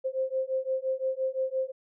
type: beating tone pair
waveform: sine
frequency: 522 / 527.8 Hz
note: C5 / C5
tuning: -4 / +15 cents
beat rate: 5.8 Hz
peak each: -30 dBFS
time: 0.04-1.72 s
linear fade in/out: 20 ms
effects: none